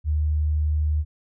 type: tone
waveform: sine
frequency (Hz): 76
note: D#2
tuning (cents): -40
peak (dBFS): -19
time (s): 0.04-1.05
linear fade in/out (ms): 50
effects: none